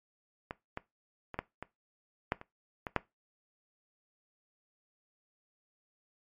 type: clicks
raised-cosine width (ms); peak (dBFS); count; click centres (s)
0.5; -22 / -21 / -25 / -17 / -24 / -13 / -30 / -21 / -11; 9; 0.509 / 0.774 / 1.343 / 1.39 / 1.626 / 2.321 / 2.414 / 2.868 / 2.963
effects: noise-tail reverb RT60 0.2 s tail -19 dB re dry + MP3 64 kbps